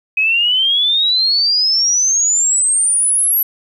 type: exponential sweep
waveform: sine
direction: up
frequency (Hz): 2521 to 11840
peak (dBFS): -11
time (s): 0.17-3.43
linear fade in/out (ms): 5
effects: 8-bit